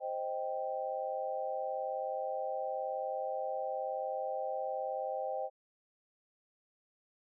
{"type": "chord", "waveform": "sine", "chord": "C minor", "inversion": "none", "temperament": "equal", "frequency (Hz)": [523.3, 622.3, 784], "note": ["C5", "Eb5", "G5"], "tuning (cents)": [0, 0, 0], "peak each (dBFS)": [-38, -39, -38], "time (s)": [0, 5.5], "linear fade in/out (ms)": 50, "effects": []}